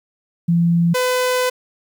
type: tone pair in turn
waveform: sine / sawtooth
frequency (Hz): 170 / 503.7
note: F3 / B4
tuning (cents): -46 / +34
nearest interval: octave + perfect fifth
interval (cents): 1880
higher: second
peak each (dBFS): -12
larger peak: neither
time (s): 0.48-0.94 / 0.94-1.5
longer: second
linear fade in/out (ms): 10
effects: 9-bit